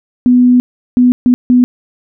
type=tone bursts at uneven times; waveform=sine; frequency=247.8 Hz; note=B3; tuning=6 cents sharp; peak=-4 dBFS; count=4; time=0.26-0.6 / 0.97-1.12 / 1.26-1.34 / 1.5-1.64 s; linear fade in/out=0 ms; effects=none